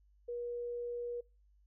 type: tone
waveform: sine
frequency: 480 Hz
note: B4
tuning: 49 cents flat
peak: -37 dBFS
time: 0.28-1.21 s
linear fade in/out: 10 ms
effects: noise-tail reverb RT60 0.3 s tail -25 dB re dry + added 50 Hz sine -64 dBFS peak until 1.66 s